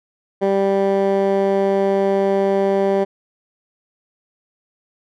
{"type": "tone with band-pass filter", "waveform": "15% pulse", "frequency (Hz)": 196, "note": "G3", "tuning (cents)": 0, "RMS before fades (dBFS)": -17, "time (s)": [0.41, 3.05], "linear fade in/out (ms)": 20, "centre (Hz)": 450, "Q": 1.1, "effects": []}